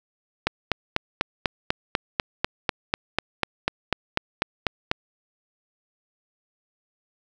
click train, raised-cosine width 0.3 ms, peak -4 dBFS, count 19, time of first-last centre 0.47-4.914 s, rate 4.05 Hz, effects none

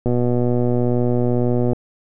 click train, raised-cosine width 2 ms, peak -7 dBFS, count 205, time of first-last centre 0.06-1.732 s, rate 122 Hz, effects none

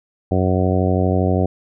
harmonic tone, 92.5 Hz, F#2, in tune, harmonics 1 / 2 / 3 / 4 / 5 / 6 / 7 / 8, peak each -18 / -21 / -23 / -24 / -25 / -26 / -26 / -27 dBFS, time 0.31-1.46 s, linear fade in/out 5 ms, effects none

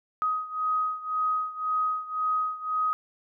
sine beating tone pair, 1256 / 1257.9 Hz, D#6 / D#6, +16 / +19 cents, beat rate 1.9 Hz, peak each -27 / -30 dBFS, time 0.22-2.93 s, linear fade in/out 0 ms, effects none

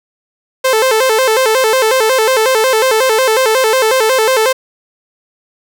sawtooth tone with vibrato, 479 Hz, A#4, 47 cents sharp, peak -5 dBFS, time 0.64-4.53 s, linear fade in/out 10 ms, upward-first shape square, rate 5.5 Hz, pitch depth 150 cents each way, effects none

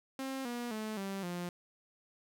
sawtooth tone with pitch steps, 266.8 / 240.5 / 216.7 / 195.31 / 176.02 Hz, C4 / B3 / A3 / G3 / F3, +34 / -46 / -26 / -6 / +14 cents, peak -33 dBFS, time 0.19-1.49 s, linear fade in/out 2 ms, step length 260 ms, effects none

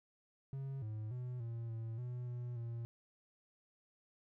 triangle tone with pitch steps, 135.8 / 108 / 124.6 / 115.9 / 113.3 / 123.3 / 121.9 / 116.8 Hz, C#3 / A2 / B2 / A#2 / A#2 / B2 / B2 / A#2, -35 / -32 / +16 / -10 / -49 / -2 / -22 / +4 cents, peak -38 dBFS, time 0.53-2.85 s, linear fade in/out 0 ms, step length 290 ms, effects none

